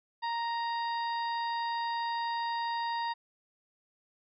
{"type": "harmonic tone with a mistuned harmonic", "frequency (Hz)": 932.3, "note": "A#5", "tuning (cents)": 0, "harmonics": [1, 2, 3, 4, 5], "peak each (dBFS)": [-31, -40, -50, -45, -46], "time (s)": [0.22, 3.14], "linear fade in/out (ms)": 20, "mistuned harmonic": 5, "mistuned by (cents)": 31, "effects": []}